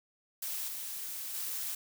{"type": "noise with level steps", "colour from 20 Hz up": "blue", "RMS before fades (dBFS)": [-37, -40, -37], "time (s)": [0.42, 1.75], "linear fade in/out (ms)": 5, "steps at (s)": [0.68, 1.34], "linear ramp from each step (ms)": 5, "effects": []}